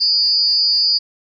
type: tone with amplitude modulation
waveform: sine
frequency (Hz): 4745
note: D8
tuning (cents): +17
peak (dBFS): -8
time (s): 0-0.99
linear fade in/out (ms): 20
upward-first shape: sine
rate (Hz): 249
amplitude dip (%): 100
effects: none